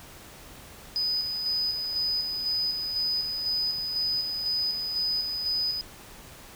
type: tone with tremolo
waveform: triangle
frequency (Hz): 4991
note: D#8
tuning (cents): +5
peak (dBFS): -22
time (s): 0.96-5.81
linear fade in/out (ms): 0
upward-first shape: square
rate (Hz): 2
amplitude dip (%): 45
effects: tanh soft clip ceiling -21 dBFS + pink hiss -47 dBFS RMS until 6.55 s